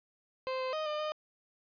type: tone with pitch steps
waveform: 30% pulse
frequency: 520 / 517 / 622 / 604 / 612 Hz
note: C5 / C5 / D#5 / D5 / D#5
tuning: -11 / -21 / -1 / +48 / -29 cents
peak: -30 dBFS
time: 0.47-1.12 s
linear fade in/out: 0 ms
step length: 130 ms
effects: resampled to 11025 Hz + 12-bit